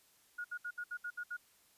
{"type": "tone bursts", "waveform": "sine", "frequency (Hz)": 1441, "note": "F#6", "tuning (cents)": -46, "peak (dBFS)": -38, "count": 8, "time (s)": [0.38, 1.369], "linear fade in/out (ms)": 10, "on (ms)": 65, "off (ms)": 67, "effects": ["white hiss -68 dBFS RMS until 1.77 s", "resampled to 32000 Hz"]}